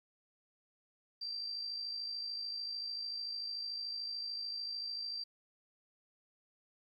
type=tone with amplitude modulation; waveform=sine; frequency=4699 Hz; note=D8; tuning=in tune; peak=-36 dBFS; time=1.21-5.24 s; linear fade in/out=10 ms; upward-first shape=sine; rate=53.5 Hz; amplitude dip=45%; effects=12-bit